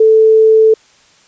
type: tone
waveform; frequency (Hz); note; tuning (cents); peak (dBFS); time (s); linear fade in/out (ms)
sine; 440; A4; 0; -4; 0-0.74; 5
effects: white hiss -48 dBFS RMS until 1.27 s + resampled to 16000 Hz